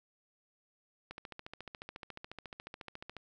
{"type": "click train", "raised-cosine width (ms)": 0.3, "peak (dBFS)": -28, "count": 30, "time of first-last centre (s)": [1.11, 3.167], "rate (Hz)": 14.1, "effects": []}